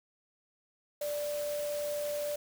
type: tone in noise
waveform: sine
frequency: 587.3 Hz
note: D5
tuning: in tune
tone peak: -32 dBFS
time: 1.01-2.36 s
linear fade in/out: 5 ms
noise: white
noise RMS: -44 dBFS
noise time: 1.01-2.36 s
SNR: +9 dB
effects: none